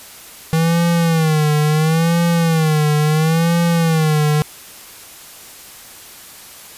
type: tone with vibrato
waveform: square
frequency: 160 Hz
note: D#3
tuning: 49 cents sharp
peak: -13 dBFS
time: 0.53-4.42 s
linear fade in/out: 0 ms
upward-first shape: sine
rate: 0.73 Hz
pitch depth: 110 cents each way
effects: white hiss -38 dBFS RMS until 6.77 s + resampled to 32000 Hz

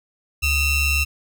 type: ring-modulated tone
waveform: 45% pulse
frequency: 1318.5 Hz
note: E6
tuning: in tune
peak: -14 dBFS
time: 0.42-1.05 s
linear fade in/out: 20 ms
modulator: 1390 Hz
effects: none

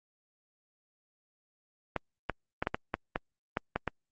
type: clicks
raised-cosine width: 0.5 ms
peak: -14 dBFS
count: 10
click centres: 1.963 / 2.297 / 2.625 / 2.671 / 2.745 / 2.941 / 3.159 / 3.571 / 3.76 / 3.877 s
effects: Opus 32 kbps

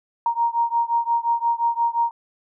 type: beating tone pair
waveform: sine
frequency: 932.3 / 938 Hz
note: A#5 / A#5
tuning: 0 / +11 cents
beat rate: 5.7 Hz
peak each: -21 / -22 dBFS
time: 0.26-2.11 s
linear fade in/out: 2 ms
effects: none

